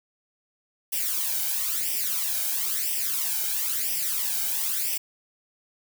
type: noise with flanger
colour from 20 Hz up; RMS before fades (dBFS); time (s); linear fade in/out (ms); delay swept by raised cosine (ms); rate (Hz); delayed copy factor
blue; -27; 0.92-4.98; 10; 0.36 to 1.33; 1; +0.8
effects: none